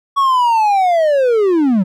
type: linear sweep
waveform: triangle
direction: down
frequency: 1125 to 175.9 Hz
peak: -8 dBFS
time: 0.16-1.84 s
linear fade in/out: 20 ms
effects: none